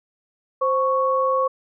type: tone pair together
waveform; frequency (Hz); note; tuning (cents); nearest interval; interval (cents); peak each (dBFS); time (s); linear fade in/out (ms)
sine; 523.3 / 1108.8; C5 / C#6; 0 / 0; octave + minor second; 1300; -20 / -20; 0.61-1.48; 10
effects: none